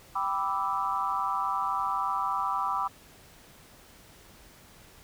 sine chord, E minor seventh, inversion first, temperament equal, 784 / 987.8 / 1174.7 / 1318.5 Hz, G5 / B5 / D6 / E6, 0 / 0 / 0 / 0 cents, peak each -34 / -31 / -30 / -35 dBFS, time 0.15-2.88 s, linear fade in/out 10 ms, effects pink hiss -54 dBFS RMS until 5.03 s

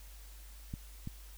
clicks, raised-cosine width 5 ms, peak -26 dBFS, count 2, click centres 0.739 / 1.074 s, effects added 50 Hz sine -49 dBFS peak until 1.37 s + white hiss -58 dBFS RMS until 1.37 s

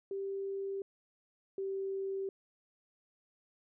sine tone pair in turn, 392 / 388.2 Hz, G4 / G4, 0 / -17 cents, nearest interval unison, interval 17 cents, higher first, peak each -35 / -34 dBFS, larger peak second, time 0.11-0.82 / 1.58-2.29 s, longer neither, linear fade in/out 2 ms, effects none

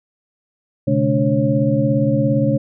sine tone cluster, 124.6 / 141.9 / 215.5 / 288.8 / 545 Hz, B2 / C#3 / A3 / D4 / C#5, +16 / +41 / -36 / -29 / -29 cents, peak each -20 dBFS, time 0.87-2.58 s, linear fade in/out 10 ms, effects none

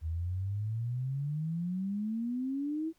sine exponential sweep, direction up, 77.78 to 329.6 Hz, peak -31 dBFS, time 0.01-2.93 s, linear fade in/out 50 ms, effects pink hiss -71 dBFS RMS until 2.98 s

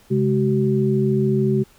sine tone cluster, 134.6 / 208.3 / 379.1 Hz, C3 / G#3 / F#4, +49 / +5 / +42 cents, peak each -20 dBFS, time 0.1-1.64 s, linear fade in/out 20 ms, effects pink hiss -53 dBFS RMS until 1.78 s

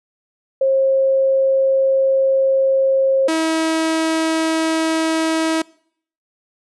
sine / sawtooth tone pair in turn, 536 / 321.7 Hz, C5 / E4, +42 / -42 cents, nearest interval major sixth, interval 884 cents, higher first, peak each -12 dBFS, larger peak neither, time 0.61-3.28 / 3.28-5.62 s, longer first, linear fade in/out 5 ms, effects noise-tail reverb RT60 0.6 s tail -23 dB re dry + resampled to 24000 Hz

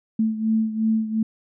sine beating tone pair, 220 / 222.8 Hz, A3 / A3, 0 / +22 cents, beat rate 2.8 Hz, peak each -20 / -25 dBFS, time 0.19-1.23 s, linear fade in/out 5 ms, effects none

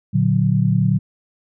sine chord, Bb augmented, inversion none, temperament equal, 116.54 / 146.83 / 185 Hz, Bb2 / D3 / F#3, 0 / 0 / 0 cents, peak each -18 dBFS, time 0.13-0.99 s, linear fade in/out 20 ms, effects none

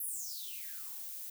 violet noise with high-pass filter sweep, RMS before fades -42 dBFS, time 0-1.3 s, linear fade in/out 5 ms, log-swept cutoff 12000 to 330 Hz, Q 8.3, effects none

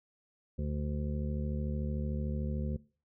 harmonic tone, 73.42 Hz, D2, in tune, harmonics 1 / 2 / 3 / 5 / 6 / 7, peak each -34 / -37 / -39 / -47 / -51 / -47 dBFS, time 0.58-2.77 s, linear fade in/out 10 ms, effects noise-tail reverb RT60 0.4 s tail -21 dB re dry

